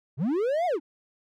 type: linear two-way sweep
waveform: triangle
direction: up then down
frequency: 110.9 to 740 to 256.9 Hz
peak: -21 dBFS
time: 0.17-0.8 s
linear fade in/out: 50 ms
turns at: 0.66 s
effects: none